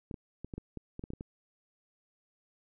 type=clicks; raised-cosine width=3 ms; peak=-27 dBFS; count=11; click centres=0.112 / 0.142 / 0.446 / 0.538 / 0.58 / 0.773 / 0.994 / 1.039 / 1.104 / 1.135 / 1.209 s; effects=none